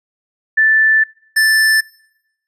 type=tone pair in turn; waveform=sine / square; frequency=1760 / 1760 Hz; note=A6 / A6; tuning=0 / 0 cents; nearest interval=unison; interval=0 cents; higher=neither; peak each=-8 / -10 dBFS; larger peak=first; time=0.57-1.04 / 1.36-1.81 s; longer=first; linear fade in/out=10 ms; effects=noise-tail reverb RT60 0.9 s tail -26 dB re dry + resampled to 32000 Hz